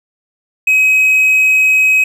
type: tone with hard clipping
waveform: triangle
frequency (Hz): 2539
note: D#7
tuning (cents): +34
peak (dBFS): -8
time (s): 0.67-2.04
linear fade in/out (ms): 5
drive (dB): 5
effects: none